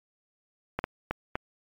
clicks, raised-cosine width 0.5 ms, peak -13 dBFS, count 4, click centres 0.79 / 0.841 / 1.11 / 1.355 s, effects MP3 96 kbps

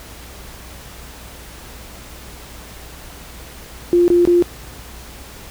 sine tone bursts, 349.2 Hz, F4, in tune, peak -9 dBFS, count 3, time 3.93-4.424 s, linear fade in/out 0 ms, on 150 ms, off 22 ms, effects added 60 Hz sine -39 dBFS peak until 5.5 s + pink hiss -38 dBFS RMS until 5.5 s

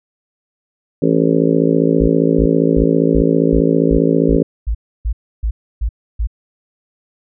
harmonic tone, 55 Hz, A1, in tune, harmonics 3 / 4 / 5 / 6 / 7 / 8 / 9 / 10, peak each -17 / -22 / -15 / -26 / -18 / -18 / -21 / -25 dBFS, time 1.02-4.43 s, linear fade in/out 5 ms
sine tone bursts, 55 Hz, A1, in tune, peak -14 dBFS, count 12, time 2-6.272 s, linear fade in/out 10 ms, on 81 ms, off 300 ms
effects none

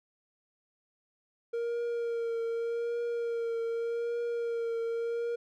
triangle tone with vibrato, 466.2 Hz, A#4, in tune, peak -28 dBFS, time 1.53-5.36 s, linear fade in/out 10 ms, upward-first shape triangle, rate 0.84 Hz, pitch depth 27 cents each way, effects none

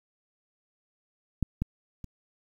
clicks, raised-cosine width 5 ms, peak -13 / -15 / -27 dBFS, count 3, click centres 1.427 / 1.62 / 2.043 s, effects 9-bit

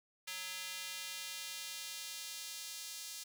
square tone with high-pass filter sweep, 185 Hz, F#3, in tune, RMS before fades -45 dBFS, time 0.27-3.24 s, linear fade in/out 10 ms, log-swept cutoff 2500 to 4800 Hz, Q 1, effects none

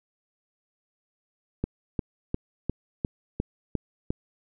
click train, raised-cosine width 3 ms, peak -13 dBFS, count 8, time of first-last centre 1.64-4.105 s, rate 2.84 Hz, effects none

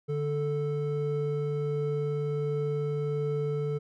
triangle tone pair together, 146.83 / 439.1 Hz, D3 / A4, 0 / -4 cents, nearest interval octave + perfect fifth, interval 1896 cents, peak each -28 dBFS, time 0.08-3.79 s, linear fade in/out 20 ms, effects none

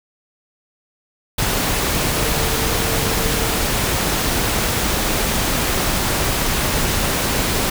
sine tone in noise, 450.6 Hz, A4, 41 cents sharp, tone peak -28 dBFS, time 2.16-3.56 s, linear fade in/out 5 ms, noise pink, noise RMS -19 dBFS, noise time 1.38-7.7 s, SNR -12 dB, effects none

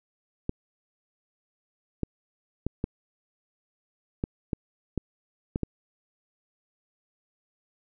clicks, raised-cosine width 3 ms, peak -14 dBFS, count 9, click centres 0.494 / 2.033 / 2.666 / 2.841 / 4.239 / 4.532 / 4.977 / 5.559 / 5.633 s, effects none

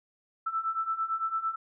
sine beating tone pair, 1318.5 / 1327.4 Hz, E6 / E6, 0 / +12 cents, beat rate 8.9 Hz, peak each -33 / -30 dBFS, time 0.46-1.56 s, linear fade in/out 10 ms, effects none

